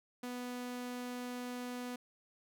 sawtooth tone, 246.9 Hz, B3, in tune, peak -36 dBFS, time 0.23-1.96 s, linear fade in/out 5 ms, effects none

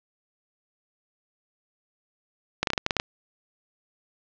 clicks, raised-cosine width 0.2 ms, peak -5 dBFS, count 9, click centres 2.63 / 2.672 / 2.703 / 2.734 / 2.778 / 2.864 / 2.908 / 2.967 / 2.999 s, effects low-pass 5000 Hz 12 dB/octave

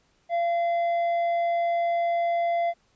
sine tone with tanh clipping, 685 Hz, F5, 34 cents flat, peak -23 dBFS, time 0.29-2.74 s, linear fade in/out 50 ms, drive 6 dB, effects pink hiss -66 dBFS RMS until 2.95 s + resampled to 16000 Hz

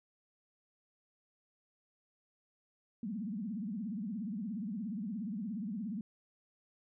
sine tone with vibrato, 210.2 Hz, G#3, 21 cents sharp, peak -36 dBFS, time 3.03-6.01 s, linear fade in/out 2 ms, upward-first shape triangle, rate 17 Hz, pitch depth 280 cents each way, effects none

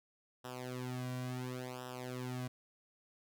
sawtooth tone with flanger, 126.3 Hz, B2, 39 cents sharp, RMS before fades -42 dBFS, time 0.44-2.48 s, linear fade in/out 10 ms, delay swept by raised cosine 0.45 to 2.35 ms, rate 0.71 Hz, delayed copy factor -0.95, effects none

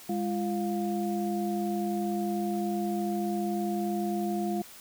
sine tone cluster, 204.4 / 344.2 / 707 Hz, G#3 / F4 / F5, -27 / -25 / +21 cents, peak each -30 / -32 / -34 dBFS, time 0.09-4.62 s, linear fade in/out 5 ms, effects white hiss -49 dBFS RMS until 4.8 s

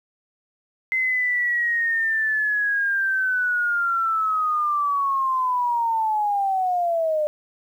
sine linear sweep, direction down, 2066 to 596 Hz, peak -19 dBFS, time 0.92-7.27 s, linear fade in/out 0 ms, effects 9-bit

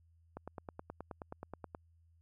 click train, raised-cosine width 1 ms, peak -29 dBFS, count 14, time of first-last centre 0.37-1.749 s, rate 9.43 Hz, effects added 83 Hz sine -64 dBFS peak until 2.21 s

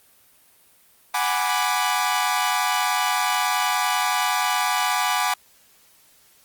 sawtooth chord, G# half-diminished seventh, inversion third, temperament equal, 740 / 830.6 / 987.8 / 1174.7 Hz, F#5 / G#5 / B5 / D6, 0 / 0 / 0 / 0 cents, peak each -22 dBFS, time 1.14-5.34 s, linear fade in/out 5 ms, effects white hiss -56 dBFS RMS until 6.44 s + Opus 32 kbps

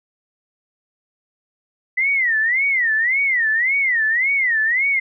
sine tone with vibrato, 1975.5 Hz, B6, in tune, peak -15 dBFS, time 1.97-5 s, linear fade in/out 10 ms, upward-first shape sine, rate 1.8 Hz, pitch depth 220 cents each way, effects none

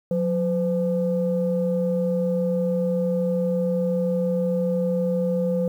sine tone pair together, 180.64 / 509 Hz, F#3 / C5, -41 / -48 cents, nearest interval octave + tritone, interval 1793 cents, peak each -22 dBFS, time 0.11-5.68 s, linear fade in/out 2 ms, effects tanh soft clip ceiling -13 dBFS + 9-bit

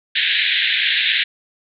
white band-pass noise, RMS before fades -18 dBFS, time 0.15-1.24 s, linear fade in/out 10 ms, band 1600 to 3900 Hz, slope 96 dB/octave, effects none

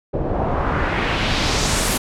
pink noise with low-pass filter sweep, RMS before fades -20 dBFS, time 0.13-1.98 s, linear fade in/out 10 ms, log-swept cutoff 480 to 12000 Hz, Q 1.5, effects none

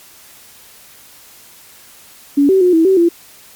sine tone with pitch steps, 283.5 / 382.4 / 360.4 / 325.3 / 382 / 340.7 Hz, C#4 / G4 / F#4 / E4 / G4 / F4, +39 / -43 / -45 / -23 / -45 / -43 cents, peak -7 dBFS, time 2.37-3.09 s, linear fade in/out 10 ms, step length 120 ms, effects white hiss -42 dBFS RMS until 3.55 s + MP3 96 kbps

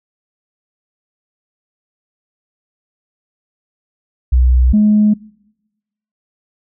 sine tone pair in turn, 62.7 / 210.9 Hz, B1 / G#3, +27 / +27 cents, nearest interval octave + major sixth, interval 2100 cents, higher second, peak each -6 dBFS, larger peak neither, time 4.32-4.73 / 4.73-5.14 s, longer neither, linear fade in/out 10 ms, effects noise-tail reverb RT60 1.0 s tail -25 dB re dry + tanh soft clip ceiling -3 dBFS

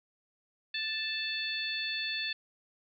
harmonic tone, 880 Hz, A5, in tune, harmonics 2 / 3 / 4 / 5, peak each -38 / -37 / -37 / -38 dBFS, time 0.74-2.33 s, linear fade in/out 5 ms, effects none

